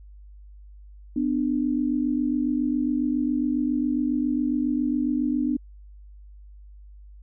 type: tone pair together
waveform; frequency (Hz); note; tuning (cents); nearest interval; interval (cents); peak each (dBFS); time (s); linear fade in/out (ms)
sine; 249.8 / 297.1; B3 / D4; +20 / +20; minor third; 300; -24; 1.16-5.57; 5
effects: added 50 Hz sine -43 dBFS peak until 7.22 s